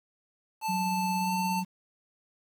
square tone with pitch glide, 880 to 892.3 Hz, A5 to A5, 0 to +24 cents, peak -29 dBFS, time 0.61-1.64 s, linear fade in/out 50 ms, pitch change +24 cents, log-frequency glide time 1.19-1.32 s
sine tone with tremolo, 185 Hz, F#3, in tune, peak -29 dBFS, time 0.68-1.65 s, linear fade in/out 20 ms, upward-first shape sine, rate 17 Hz, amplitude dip 30%
effects 9-bit

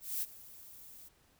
violet noise with ADSR envelope, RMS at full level -34 dBFS, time 0-1.09 s, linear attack 220 ms, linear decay 34 ms, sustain -19 dB, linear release 15 ms, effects pink hiss -68 dBFS RMS until 1.39 s

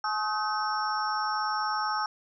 sine tone cluster, 851 / 1075 / 1267 / 1526 / 5460 Hz, G#5 / C6 / D#6 / G6 / F8, +42 / +47 / +31 / -47 / -40 cents, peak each -31 / -38 / -30 / -36 / -37 dBFS, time 0.04-2.06 s, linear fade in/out 2 ms, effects none

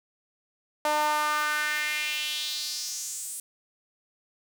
sawtooth tone with high-pass filter sweep, 300.9 Hz, D4, 42 cents sharp, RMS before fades -29 dBFS, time 0.85-3.4 s, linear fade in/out 2 ms, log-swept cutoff 730 to 9400 Hz, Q 3.2, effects none

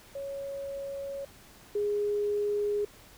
sine tone pair in turn, 554.4 / 413 Hz, C#5 / G#4, 0 / -10 cents, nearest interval perfect fourth, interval 510 cents, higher first, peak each -34 / -26 dBFS, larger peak second, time 0.15-1.25 / 1.75-2.85 s, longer neither, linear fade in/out 5 ms, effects pink hiss -54 dBFS RMS until 3.17 s

